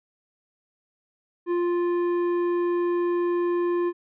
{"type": "tone with tanh clipping", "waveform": "triangle", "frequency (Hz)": 349.2, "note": "F4", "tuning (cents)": 0, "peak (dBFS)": -23, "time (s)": [1.46, 3.93], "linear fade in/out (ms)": 50, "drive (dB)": 14, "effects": []}